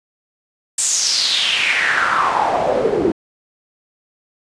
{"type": "noise with band-pass filter sweep", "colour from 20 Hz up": "pink", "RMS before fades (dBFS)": -17, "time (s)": [0.78, 3.12], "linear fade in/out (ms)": 5, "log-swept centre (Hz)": [8100, 330], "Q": 4.6, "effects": ["resampled to 22050 Hz"]}